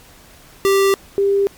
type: tone pair in turn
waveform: square / sine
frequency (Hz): 392 / 397.7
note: G4 / G4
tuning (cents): 0 / +25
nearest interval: unison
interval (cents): 25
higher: second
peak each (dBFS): -12 / -12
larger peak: neither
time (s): 0.65-0.94 / 1.18-1.47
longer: neither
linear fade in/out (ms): 0
effects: pink hiss -45 dBFS RMS until 1.57 s + MP3 96 kbps